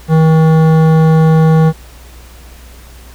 triangle tone with hard clipping, 159.5 Hz, D#3, 43 cents sharp, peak -7 dBFS, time 0.08-1.73 s, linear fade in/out 50 ms, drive 18 dB, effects added 60 Hz sine -34 dBFS peak until 3.14 s + pink hiss -40 dBFS RMS until 3.14 s

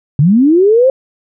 sine linear sweep, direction up, 130.8 to 541 Hz, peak -5 dBFS, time 0.19-0.9 s, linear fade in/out 2 ms, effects none

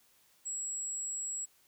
sine tone, 7730 Hz, B8, 38 cents flat, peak -35 dBFS, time 0.45-1.46 s, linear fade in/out 20 ms, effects white hiss -67 dBFS RMS until 1.67 s

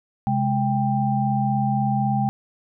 sine tone cluster, 131.5 / 207.7 / 790 Hz, C3 / G#3 / G5, +9 / 0 / +13 cents, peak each -23 dBFS, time 0.27-2.29 s, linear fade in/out 0 ms, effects none

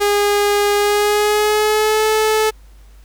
sawtooth tone with pitch glide, 409.6 to 434 Hz, G#4 to A4, -24 to -24 cents, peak -9 dBFS, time 0-2.51 s, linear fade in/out 20 ms, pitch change +100 cents, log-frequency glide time 0.76-2.06 s, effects added 50 Hz sine -40 dBFS peak until 3.04 s + pink hiss -54 dBFS RMS until 3.04 s

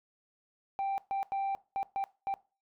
sine tone bursts at uneven times, 785 Hz, G5, 2 cents sharp, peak -27 dBFS, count 6, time 0.79-0.98 / 1.11-1.23 / 1.32-1.55 / 1.76-1.83 / 1.96-2.04 / 2.27-2.34 s, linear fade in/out 0 ms, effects noise-tail reverb RT60 0.3 s tail -20 dB re dry + tanh soft clip ceiling -29 dBFS

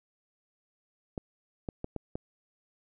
clicks, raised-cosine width 2 ms, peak -21 dBFS, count 5, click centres 1.178 / 1.688 / 1.844 / 1.963 / 2.155 s, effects none

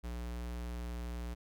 square tone, 59.6 Hz, A#1, 39 cents sharp, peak -39 dBFS, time 0.03-1.35 s, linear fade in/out 20 ms, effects none

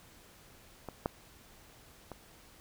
clicks, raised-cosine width 1 ms, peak -26 / -16 / -28 dBFS, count 3, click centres 0.887 / 1.059 / 2.117 s, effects pink hiss -58 dBFS RMS until 2.6 s

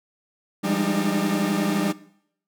40% pulse tone cluster, 169.8 / 198.1 / 209.5 / 299.3 / 310.3 Hz, F3 / G3 / G#3 / D4 / D#4, -48 / +18 / +15 / +33 / -5 cents, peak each -29 / -23 / -29 / -27 / -29 dBFS, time 0.63-1.93 s, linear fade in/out 20 ms, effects noise-tail reverb RT60 0.7 s tail -20 dB re dry

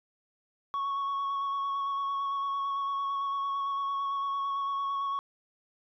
sine tone with vibrato, 1109 Hz, C#6, in tune, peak -26 dBFS, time 0.74-5.19 s, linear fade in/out 0 ms, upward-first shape square, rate 8.9 Hz, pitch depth 12 cents each way, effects tanh soft clip ceiling -28 dBFS

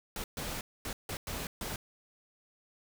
pink noise bursts at uneven times, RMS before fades -38 dBFS, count 6, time 0.16-0.24 / 0.37-0.61 / 0.85-0.93 / 1.09-1.17 / 1.27-1.47 / 1.61-1.76 s, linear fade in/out 2 ms, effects none

